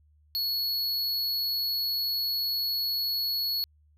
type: tone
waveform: square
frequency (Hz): 4369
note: C#8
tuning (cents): -26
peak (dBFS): -27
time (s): 0.35-3.64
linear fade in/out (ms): 0
effects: added 75 Hz sine -59 dBFS peak until 3.97 s